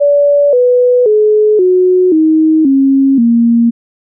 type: tone with pitch steps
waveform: sine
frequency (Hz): 575 / 494.8 / 425.8 / 366.4 / 315.3 / 271.4 / 233.5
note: D5 / B4 / G#4 / F#4 / D#4 / C#4 / A#3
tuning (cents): -37 / +3 / +43 / -17 / +23 / -36 / +3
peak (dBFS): -5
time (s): 0-3.71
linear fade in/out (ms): 20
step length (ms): 530
effects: none